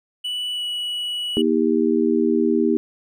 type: tone with pitch glide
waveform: triangle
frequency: 2960 to 2936 Hz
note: F#7 to F#7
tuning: 0 to -14 cents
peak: -22 dBFS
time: 0.24-1.42 s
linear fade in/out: 10 ms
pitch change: -14 cents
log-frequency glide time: 0.53-0.63 s
type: harmonic tone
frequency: 79.6 Hz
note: D#2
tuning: 40 cents sharp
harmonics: 3 / 4 / 5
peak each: -20 / -20 / -20 dBFS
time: 1.37-2.77 s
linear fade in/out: 0 ms
effects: none